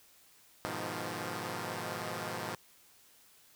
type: chord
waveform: 5% pulse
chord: F half-diminished seventh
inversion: first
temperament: equal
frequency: 103.83 / 123.47 / 155.56 / 174.61 Hz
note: Ab2 / Cb3 / Eb3 / F3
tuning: 0 / 0 / 0 / 0 cents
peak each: -31 / -31 / -32 / -30 dBFS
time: 0.65-2.55 s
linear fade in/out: 0 ms
effects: white hiss -62 dBFS RMS until 3.55 s